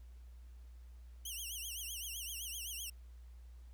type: tone with vibrato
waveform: 10% pulse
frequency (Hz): 2980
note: F#7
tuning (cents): +12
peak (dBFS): -34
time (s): 1.25-2.9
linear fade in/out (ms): 5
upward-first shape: triangle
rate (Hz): 7.8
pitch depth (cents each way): 200
effects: added 60 Hz sine -51 dBFS peak until 3.73 s + pink hiss -73 dBFS RMS until 3.73 s